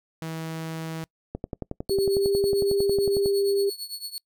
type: tone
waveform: sawtooth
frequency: 161.6 Hz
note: E3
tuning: 34 cents flat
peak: -27 dBFS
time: 0.22-1.04 s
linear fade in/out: 0 ms
type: click train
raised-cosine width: 2 ms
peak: -17 dBFS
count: 22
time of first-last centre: 1.35-3.259 s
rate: 11 Hz
type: tone with tremolo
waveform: sawtooth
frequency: 4400 Hz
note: C#8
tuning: 14 cents flat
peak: -27 dBFS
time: 1.89-4.18 s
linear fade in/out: 0 ms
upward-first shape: triangle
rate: 8.9 Hz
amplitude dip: 90%
type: tone with pitch glide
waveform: sine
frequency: 392 to 397.9 Hz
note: G4 to G4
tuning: 0 to +26 cents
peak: -20 dBFS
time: 1.9-3.7 s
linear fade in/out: 10 ms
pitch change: +26 cents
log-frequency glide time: 2.04-2.37 s
effects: noise-tail reverb RT60 0.1 s tail -25 dB re dry